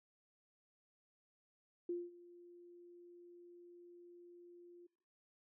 sine tone with ADSR envelope, 349.2 Hz, F4, in tune, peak -36 dBFS, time 1.89-4.87 s, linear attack 4 ms, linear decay 210 ms, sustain -20 dB, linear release 9 ms, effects noise-tail reverb RT60 0.9 s tail -23 dB re dry

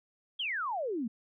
sine exponential sweep, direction down, 3381 to 210.3 Hz, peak -31 dBFS, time 0.39-1.08 s, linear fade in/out 10 ms, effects none

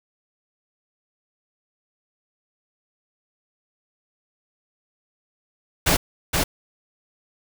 pink noise with echo, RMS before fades -18 dBFS, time 5.86-5.97 s, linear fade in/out 10 ms, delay 470 ms, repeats 1, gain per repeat -3 dB, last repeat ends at 6.44 s, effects none

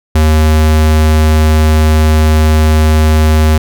square tone, 77.78 Hz, D#2, in tune, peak -6 dBFS, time 0.15-3.58 s, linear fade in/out 5 ms, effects none

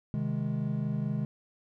triangle chord, Ab major, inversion first, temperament equal, 130.81 / 155.56 / 207.7 Hz, C3 / Eb3 / Ab3, 0 / 0 / 0 cents, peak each -31 dBFS, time 0.14-1.25 s, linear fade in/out 0 ms, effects none

